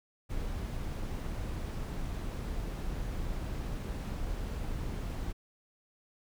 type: noise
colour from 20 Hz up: brown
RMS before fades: -36 dBFS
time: 0.29-5.33 s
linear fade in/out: 20 ms
effects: none